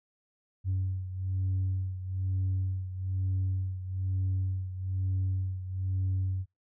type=beating tone pair; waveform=sine; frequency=93.9 / 95 Hz; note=F#2 / F#2; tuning=+26 / +46 cents; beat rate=1.1 Hz; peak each=-28 / -33 dBFS; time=0.64-6.46 s; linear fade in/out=50 ms; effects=noise-tail reverb RT60 0.2 s tail -24 dB re dry + tanh soft clip ceiling -24 dBFS